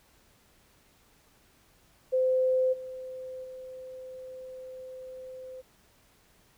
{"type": "tone with level steps", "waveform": "sine", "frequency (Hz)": 515, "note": "C5", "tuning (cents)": -28, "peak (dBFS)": [-22, -37, -40], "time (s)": [2.12, 5.62], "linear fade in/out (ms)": 20, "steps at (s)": [2.72, 3.43], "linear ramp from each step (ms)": 20, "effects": ["pink hiss -63 dBFS RMS until 6.57 s"]}